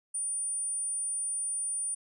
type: tone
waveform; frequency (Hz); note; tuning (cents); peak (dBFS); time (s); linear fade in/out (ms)
sine; 9340; D9; -11; -30; 0.14-1.95; 10
effects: none

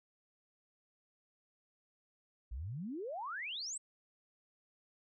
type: exponential sweep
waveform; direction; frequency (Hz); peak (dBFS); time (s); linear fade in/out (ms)
sine; up; 52.6 to 8500; -39; 2.51-3.78; 10
effects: none

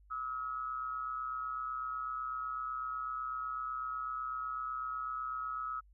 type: tone with amplitude modulation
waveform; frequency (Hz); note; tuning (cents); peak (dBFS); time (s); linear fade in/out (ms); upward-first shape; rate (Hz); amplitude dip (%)
sine; 1285; E6; -45; -33; 0.1-5.81; 20; sine; 128; 60
effects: added 50 Hz sine -59 dBFS peak until 5.93 s

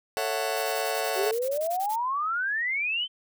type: chord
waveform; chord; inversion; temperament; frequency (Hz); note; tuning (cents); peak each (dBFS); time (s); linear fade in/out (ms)
sawtooth; F# minor seventh; first; just; 444 / 555 / 666 / 740; A4 / C#5 / E5 / F#5; +16 / +2 / +18 / 0; -28; 0.17-1.31; 0
type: noise bursts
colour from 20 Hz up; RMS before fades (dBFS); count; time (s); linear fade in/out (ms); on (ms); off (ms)
blue; -39; 15; 0.56-1.961; 10; 71; 24
type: exponential sweep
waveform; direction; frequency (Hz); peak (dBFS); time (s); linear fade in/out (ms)
sine; up; 370 to 3136; -25; 1.15-3.08; 50
effects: none

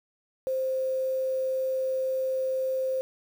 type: tone with quantisation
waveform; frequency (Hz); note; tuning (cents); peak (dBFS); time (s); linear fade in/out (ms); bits
sine; 523.3; C5; 0; -25; 0.47-3.01; 0; 8
effects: none

